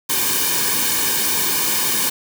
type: noise with comb filter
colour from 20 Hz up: white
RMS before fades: -19 dBFS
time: 0.09-2.1 s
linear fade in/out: 10 ms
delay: 1.5 ms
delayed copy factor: -0.9
effects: none